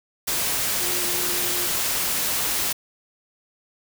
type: tone in noise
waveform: sine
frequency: 354.5 Hz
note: F4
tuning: 26 cents sharp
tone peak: -34 dBFS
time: 0.8-1.67 s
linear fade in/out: 10 ms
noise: white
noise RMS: -24 dBFS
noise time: 0.27-2.73 s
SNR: -13 dB
effects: none